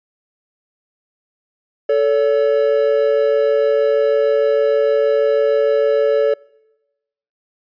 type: tone pair together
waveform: triangle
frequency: 440 / 566.4 Hz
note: A4 / C#5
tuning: 0 / +37 cents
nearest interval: major third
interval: 437 cents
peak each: -13 dBFS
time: 1.89-6.34 s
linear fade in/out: 5 ms
effects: noise-tail reverb RT60 1.0 s tail -26 dB re dry + resampled to 11025 Hz